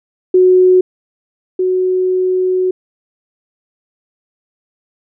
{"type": "tone pair in turn", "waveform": "sine", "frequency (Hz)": [367.9, 369.5], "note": ["F#4", "F#4"], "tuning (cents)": [-10, -2], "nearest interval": "unison", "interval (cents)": 8, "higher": "second", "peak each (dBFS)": [-5, -11], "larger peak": "first", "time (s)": [[0.34, 0.81], [1.59, 2.71]], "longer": "second", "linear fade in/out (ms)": 5, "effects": []}